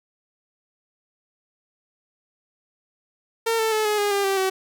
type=tone with pitch steps; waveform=sawtooth; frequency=455.6 / 443.9 / 432.5 / 421.4 / 410.6 / 400.1 / 389.8 / 379.8 Hz; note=A#4 / A4 / A4 / G#4 / G#4 / G4 / G4 / F#4; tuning=-40 / +15 / -30 / +25 / -20 / +35 / -10 / +45 cents; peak=-16 dBFS; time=3.46-4.5 s; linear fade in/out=10 ms; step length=130 ms; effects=none